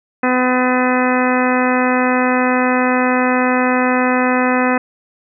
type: harmonic tone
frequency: 252.6 Hz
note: B3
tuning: 39 cents sharp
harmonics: 1 / 2 / 3 / 4 / 5 / 6 / 7 / 8 / 10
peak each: -16 / -19 / -21 / -22 / -23 / -24 / -24 / -25 / -26 dBFS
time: 0.23-4.78 s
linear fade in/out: 5 ms
effects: none